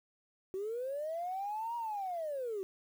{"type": "linear two-way sweep", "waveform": "sine", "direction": "up then down", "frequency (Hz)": [369.8, 955, 369.8], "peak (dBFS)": -34, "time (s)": [0.54, 2.63], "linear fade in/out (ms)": 0, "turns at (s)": 1.76, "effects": ["tanh soft clip ceiling -31 dBFS", "10-bit"]}